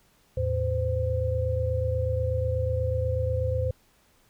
sine tone cluster, 80.2 / 108.4 / 515 Hz, E2 / A2 / C5, -47 / -25 / -28 cents, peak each -28 dBFS, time 0.37-3.71 s, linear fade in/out 5 ms, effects pink hiss -63 dBFS RMS until 4.29 s

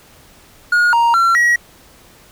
triangle tone with pitch steps, 1437 / 935 / 1360 / 1910 Hz, F6 / A#5 / F6 / A#6, +49 / +5 / -46 / +42 cents, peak -8 dBFS, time 0.72-1.56 s, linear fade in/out 5 ms, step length 210 ms, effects pink hiss -46 dBFS RMS until 2.31 s

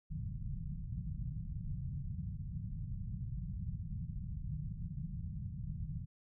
white low-pass noise, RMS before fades -41 dBFS, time 0.1-6.06 s, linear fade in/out 20 ms, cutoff 170 Hz, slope 48 dB/octave, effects none

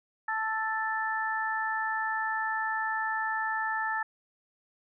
harmonic tone, 440 Hz, A4, in tune, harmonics 2 / 3 / 4, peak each -32 / -35 / -31 dBFS, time 0.28-4.03 s, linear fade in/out 5 ms, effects none

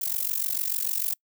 violet noise with amplitude modulation, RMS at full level -24 dBFS, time 0.01-1.14 s, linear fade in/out 10 ms, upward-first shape sine, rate 46.7 Hz, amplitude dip 90%, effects noise-tail reverb RT60 0.1 s tail -26 dB re dry

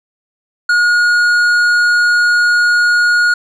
sine tone with tanh clipping, 1440 Hz, F#6, 47 cents flat, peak -10 dBFS, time 0.69-3.34 s, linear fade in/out 5 ms, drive 9 dB, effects none

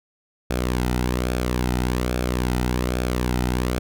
sawtooth tone with flanger, 61.74 Hz, B1, in tune, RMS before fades -23 dBFS, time 0.5-3.79 s, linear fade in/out 5 ms, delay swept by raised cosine 1 to 1.81 ms, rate 1.2 Hz, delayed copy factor -0.5, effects none

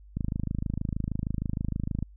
click train, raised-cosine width 5 ms, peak -17 dBFS, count 50, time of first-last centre 0.17-2.026 s, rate 26.4 Hz, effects added 50 Hz sine -48 dBFS peak until 2.16 s

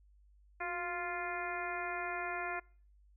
harmonic tone with a mistuned harmonic, 349.2 Hz, F4, in tune, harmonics 1 / 2 / 3 / 4 / 5 / 6 / 7, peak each -45 / -41 / -44 / -43 / -44 / -45 / -46 dBFS, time 0.6-2.6 s, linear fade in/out 10 ms, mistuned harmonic 1, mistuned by +67 cents, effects noise-tail reverb RT60 0.5 s tail -26 dB re dry + added 50 Hz sine -61 dBFS peak until 3.16 s

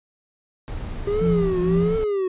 brown noise, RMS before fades -30 dBFS, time 0.68-2.04 s, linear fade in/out 0 ms
triangle tone with vibrato, 399.4 Hz, G4, 32 cents sharp, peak -18 dBFS, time 1.07-2.28 s, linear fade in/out 5 ms, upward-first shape triangle, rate 1.4 Hz, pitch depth 200 cents each way
sine tone with tremolo, 172 Hz, F3, 26 cents flat, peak -17 dBFS, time 1.21-1.96 s, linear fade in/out 5 ms, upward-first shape sine, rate 2.2 Hz, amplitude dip 75%
effects resampled to 8000 Hz

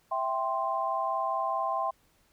sine chord, C major, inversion first, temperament equal, 659.3 / 784 / 1046.5 Hz, E5 / G5 / C6, 0 / 0 / 0 cents, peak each -33 / -32 / -30 dBFS, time 0.11-1.91 s, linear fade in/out 10 ms, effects pink hiss -67 dBFS RMS until 2.32 s

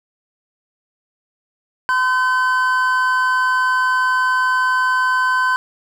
triangle tone pair together, 1020 / 1528.3 Hz, C6 / G6, -44 / -44 cents, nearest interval perfect fifth, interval 700 cents, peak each -15 dBFS, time 1.89-5.56 s, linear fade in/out 0 ms, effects none

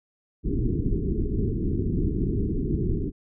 pink low-pass noise, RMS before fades -25 dBFS, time 0.43-3.12 s, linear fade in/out 50 ms, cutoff 420 Hz, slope 96 dB/octave, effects none

